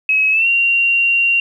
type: tone with pitch glide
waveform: sine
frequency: 2560 to 2760 Hz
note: D#7 to F7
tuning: +49 to -21 cents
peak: -11 dBFS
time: 0.09-1.4 s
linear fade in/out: 2 ms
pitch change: +130 cents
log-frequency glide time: 0.31-0.48 s
effects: 8-bit